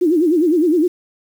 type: tone with vibrato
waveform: sine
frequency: 330 Hz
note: E4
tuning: 2 cents sharp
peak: -11 dBFS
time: 0.01-0.88 s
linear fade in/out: 10 ms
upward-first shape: sine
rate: 9.8 Hz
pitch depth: 180 cents each way
effects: 7-bit